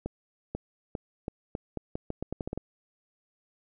accelerating click train, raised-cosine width 2 ms, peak -19 dBFS, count 14, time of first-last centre 0.06-2.576 s, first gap 490 ms, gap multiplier 0.82, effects none

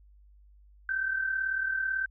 sine tone pair together, 1515.9 / 1554 Hz, F#6 / G6, +42 / -16 cents, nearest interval unison, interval 42 cents, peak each -35 / -28 dBFS, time 0.89-2.06 s, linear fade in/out 2 ms, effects added 50 Hz sine -54 dBFS peak until 2.1 s

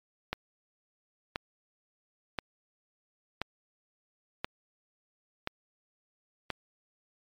click train, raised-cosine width 0.3 ms, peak -15 dBFS, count 7, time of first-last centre 0.33-6.503 s, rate 0.972 Hz, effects MP3 96 kbps

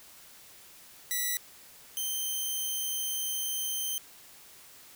5% pulse tone pair in turn, 1961 / 3113 Hz, B6 / G7, -13 / -13 cents, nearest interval minor sixth, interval 800 cents, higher second, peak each -18 / -22 dBFS, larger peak first, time 1.11-1.37 / 1.97-3.98 s, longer second, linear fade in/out 0 ms, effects white hiss -53 dBFS RMS until 4.95 s

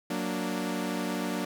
sawtooth chord, Gb augmented, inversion none, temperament equal, 185 / 233.1 / 293.7 Hz, Gb3 / Bb3 / D4, 0 / 0 / 0 cents, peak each -30 dBFS, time 0.1-1.45 s, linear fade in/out 5 ms, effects none

